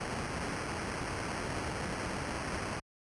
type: noise with sample-and-hold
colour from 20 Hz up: pink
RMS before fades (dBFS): -36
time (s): 0-2.8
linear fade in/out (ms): 10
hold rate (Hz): 3675
effects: high-pass 60 Hz 12 dB/octave + resampled to 24000 Hz